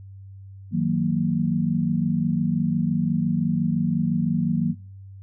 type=chord; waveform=sine; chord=D# minor; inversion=none; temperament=equal with one note detuned; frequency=159.2 / 185 / 233.1 Hz; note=D#3 / F#3 / A#3; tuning=+40 / 0 / 0 cents; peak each=-24 dBFS; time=0.71-4.75 s; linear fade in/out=50 ms; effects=noise-tail reverb RT60 0.5 s tail -24 dB re dry + added 97 Hz sine -39 dBFS peak until 5.22 s